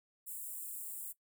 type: high-pass noise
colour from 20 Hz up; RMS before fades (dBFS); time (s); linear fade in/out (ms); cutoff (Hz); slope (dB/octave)
white; -44; 0.26-1.13; 20; 7400; 96
effects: noise-tail reverb RT60 0.1 s tail -18 dB re dry